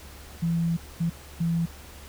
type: tone bursts at uneven times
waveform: sine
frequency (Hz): 167.5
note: E3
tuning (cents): +28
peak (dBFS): -22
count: 3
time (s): 0.42-0.77 / 1-1.1 / 1.4-1.66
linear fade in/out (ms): 10
effects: added 71 Hz sine -45 dBFS peak until 2.08 s + pink hiss -47 dBFS RMS until 2.08 s